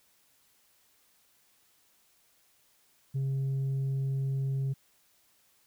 sine tone, 135.3 Hz, C#3, 42 cents flat, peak -25 dBFS, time 3.14-4.74 s, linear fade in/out 20 ms, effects tanh soft clip ceiling -27 dBFS + white hiss -67 dBFS RMS until 5.66 s

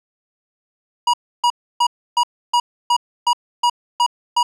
square tone bursts, 962 Hz, B5, 46 cents flat, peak -13 dBFS, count 10, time 1.07-4.43 s, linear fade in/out 5 ms, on 66 ms, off 300 ms, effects low-pass 7000 Hz 12 dB/octave + 9-bit

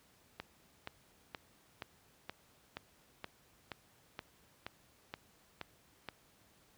click train, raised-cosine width 0.3 ms, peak -25 dBFS, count 13, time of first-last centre 0.4-6.087 s, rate 2.11 Hz, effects pink hiss -67 dBFS RMS until 6.77 s + high-pass 60 Hz 12 dB/octave

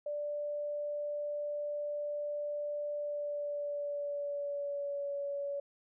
sine tone with pitch glide, 587.3 to 566.3 Hz, D5 to C#5, 0 to +37 cents, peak -34 dBFS, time 0.06-5.6 s, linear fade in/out 5 ms, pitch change -63 cents, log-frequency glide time 2.95-5.12 s, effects none

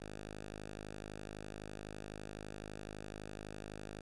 5% pulse tone, 51.91 Hz, G#1, in tune, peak -34 dBFS, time 0-4.01 s, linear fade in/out 5 ms, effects resampled to 24000 Hz

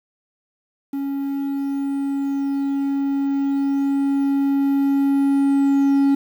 triangle tone with level ramp, 277.2 Hz, C#4, in tune, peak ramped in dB -20 to -11 dBFS, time 0.93-6.15 s, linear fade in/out 5 ms, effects 8-bit

